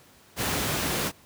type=noise; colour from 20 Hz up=pink; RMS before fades=-27 dBFS; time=0.36-1.12 s; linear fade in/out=50 ms; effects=pink hiss -55 dBFS RMS until 1.25 s + high-pass 80 Hz 12 dB/octave